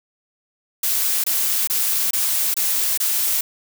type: noise bursts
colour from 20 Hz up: blue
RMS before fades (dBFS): -20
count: 6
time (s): 0.83-3.41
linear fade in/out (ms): 5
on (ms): 410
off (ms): 24
effects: none